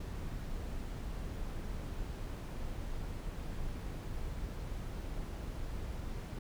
brown noise, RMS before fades -40 dBFS, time 0-6.39 s, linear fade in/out 5 ms, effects none

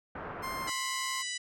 white low-pass noise, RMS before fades -41 dBFS, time 0.15-0.7 s, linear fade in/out 5 ms, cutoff 1500 Hz, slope 24 dB/octave
30% pulse tone, 1053 Hz, C6, 11 cents sharp, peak -33 dBFS, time 0.42-1.23 s, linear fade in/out 20 ms
harmonic tone, 987.8 Hz, B5, in tune, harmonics 2 / 3 / 4 / 5 / 6 / 7 / 8 / 9, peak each -39 / -41 / -42 / -43 / -44 / -44 / -45 / -46 dBFS, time 0.67-1.38 s, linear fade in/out 10 ms
effects none

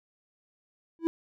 triangle tone with exponential growth, 329.6 Hz, E4, in tune, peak -16 dBFS, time 0.99-1.07 s, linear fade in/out 0 ms, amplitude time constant 17 ms, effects none

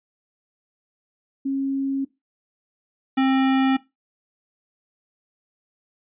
sine / square tone pair in turn, 272.1 / 265.6 Hz, C#4 / C4, -32 / +26 cents, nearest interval unison, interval 42 cents, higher first, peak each -21 / -17 dBFS, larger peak second, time 1.45-2.05 / 3.17-3.77 s, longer neither, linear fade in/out 10 ms, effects noise-tail reverb RT60 0.2 s tail -18 dB re dry + resampled to 8000 Hz

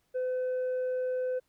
sine tone with tanh clipping, 508 Hz, B4, 49 cents sharp, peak -29 dBFS, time 0.14-1.4 s, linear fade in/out 20 ms, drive 2 dB, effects pink hiss -74 dBFS RMS until 1.48 s

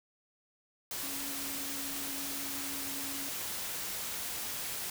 sine tone in noise, 277.2 Hz, C#4, in tune, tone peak -45 dBFS, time 1.03-3.29 s, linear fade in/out 2 ms, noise white, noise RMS -38 dBFS, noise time 0.91-4.9 s, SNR -10 dB, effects none

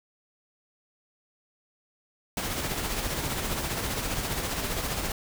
pink noise with tremolo, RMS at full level -29 dBFS, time 2.37-5.12 s, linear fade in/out 2 ms, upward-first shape sine, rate 15 Hz, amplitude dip 40%, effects none

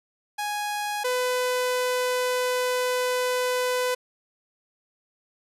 sawtooth tone pair in turn, 830.6 / 501 Hz, G#5 / B4, 0 / +25 cents, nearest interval major sixth, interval 875 cents, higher first, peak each -23 / -19 dBFS, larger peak second, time 0.38-1.04 / 1.04-3.95 s, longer second, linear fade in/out 10 ms, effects resampled to 32000 Hz

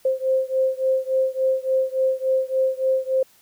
sine beating tone pair, 523.3 / 526.8 Hz, C5 / C5, 0 / +12 cents, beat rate 3.5 Hz, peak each -21 / -22 dBFS, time 0.05-3.23 s, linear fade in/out 5 ms, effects white hiss -56 dBFS RMS until 3.41 s

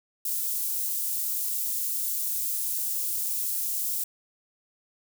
white high-pass noise, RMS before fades -29 dBFS, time 0.25-4.04 s, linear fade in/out 5 ms, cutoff 9200 Hz, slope 12 dB/octave, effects none

